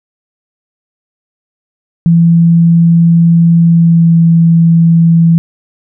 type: tone with pitch glide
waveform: sine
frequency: 168 to 166.36 Hz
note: E3 to E3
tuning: +33 to +16 cents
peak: -3 dBFS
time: 2.06-5.38 s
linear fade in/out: 0 ms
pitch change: -17 cents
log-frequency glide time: 3.64-4.18 s
effects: none